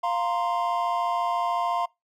triangle chord, F suspended fourth, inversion none, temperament equal, 698.5 / 932.3 / 1046.5 Hz, F5 / Bb5 / C6, 0 / 0 / 0 cents, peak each -25 / -27 / -26 dBFS, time 0.03-1.86 s, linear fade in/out 10 ms, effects noise-tail reverb RT60 0.2 s tail -24 dB re dry

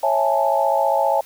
sine chord, A major seventh, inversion first, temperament just, 550 / 660 / 825 / 880 Hz, C#5 / E5 / G#5 / A5, -14 / +2 / -12 / 0 cents, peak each -21 dBFS, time 0.03-1.21 s, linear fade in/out 5 ms, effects white hiss -46 dBFS RMS until 1.25 s

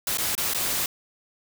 white noise with dropouts, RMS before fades -26 dBFS, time 0.07-0.86 s, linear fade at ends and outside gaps 2 ms, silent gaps 0.173-0.183 / 0.352-0.378 / 0.536-0.546 s, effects none

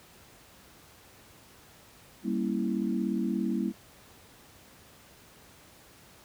sine chord, G diminished seventh, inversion none, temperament equal with one note detuned, 196 / 233.1 / 273.7 / 329.6 Hz, G3 / Bb3 / Db4 / Fb4, 0 / 0 / -22 / 0 cents, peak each -31 / -31 / -36 / -33 dBFS, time 2.23-3.73 s, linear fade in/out 50 ms, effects pink hiss -55 dBFS RMS until 6.24 s + high-pass 60 Hz 12 dB/octave

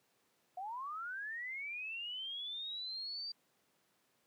sine linear sweep, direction up, 708 to 4699 Hz, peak -40 dBFS, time 0.57-3.32 s, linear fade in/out 5 ms, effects pink hiss -75 dBFS RMS until 4.26 s + high-pass 200 Hz 12 dB/octave

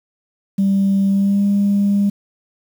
sine tone with pitch glide, 196 to 201.3 Hz, G3 to G3, 0 to +46 cents, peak -11 dBFS, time 0.58-2.1 s, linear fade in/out 10 ms, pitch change +46 cents, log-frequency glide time 1.09-1.45 s, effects tanh soft clip ceiling -9 dBFS + 7-bit

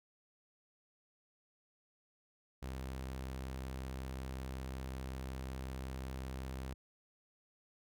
sawtooth tone, 65.41 Hz, C2, in tune, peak -37 dBFS, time 2.62-6.74 s, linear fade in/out 10 ms, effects none

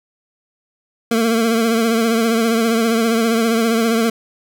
25% pulse tone with vibrato, 227.6 Hz, A#3, 41 cents flat, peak -10 dBFS, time 1.11-4.1 s, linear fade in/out 5 ms, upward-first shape triangle, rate 15 Hz, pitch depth 58 cents each way, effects none

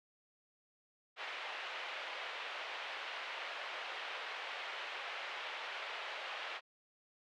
white band-pass noise, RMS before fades -44 dBFS, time 1.16-6.61 s, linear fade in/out 50 ms, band 510 to 3100 Hz, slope 24 dB/octave, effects none

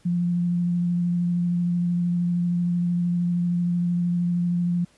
sine tone with vibrato, 174.61 Hz, F3, in tune, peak -20 dBFS, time 0.05-4.85 s, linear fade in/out 10 ms, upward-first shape sine, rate 13 Hz, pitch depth 13 cents each way, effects pink hiss -59 dBFS RMS until 4.97 s + resampled to 24000 Hz

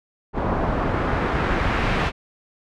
pink noise with low-pass filter sweep, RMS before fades -22 dBFS, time 0.33-2.12 s, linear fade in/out 50 ms, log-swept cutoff 910 to 2500 Hz, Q 1.1, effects none

